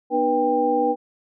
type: tone cluster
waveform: sine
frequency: 245.4 / 302.4 / 487.5 / 793 Hz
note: B3 / D#4 / B4 / G5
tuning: -11 / -49 / -23 / +20 cents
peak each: -28 / -25 / -21 / -21 dBFS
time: 0.1-0.96 s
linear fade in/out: 50 ms
effects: none